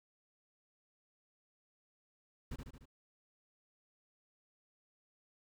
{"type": "noise with echo", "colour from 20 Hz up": "brown", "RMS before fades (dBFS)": -42, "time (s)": [2.51, 2.56], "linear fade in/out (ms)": 5, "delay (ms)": 74, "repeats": 4, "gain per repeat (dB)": -4, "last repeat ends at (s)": 2.856, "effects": []}